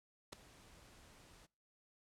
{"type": "noise with ADSR envelope", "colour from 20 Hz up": "pink", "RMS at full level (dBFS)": -44, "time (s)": [0.32, 1.47], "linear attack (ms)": 11, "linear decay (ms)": 4, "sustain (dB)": -18, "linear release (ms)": 23, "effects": ["noise-tail reverb RT60 0.4 s tail -25 dB re dry", "low-pass 10000 Hz 12 dB/octave"]}